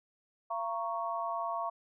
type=chord; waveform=sine; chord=Bb minor; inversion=second; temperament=equal with one note detuned; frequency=682.5 / 932.3 / 1108.7 Hz; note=F5 / Bb5 / Db6; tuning=-40 / 0 / 0 cents; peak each=-36 / -38 / -36 dBFS; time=0.5-1.7 s; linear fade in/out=10 ms; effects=none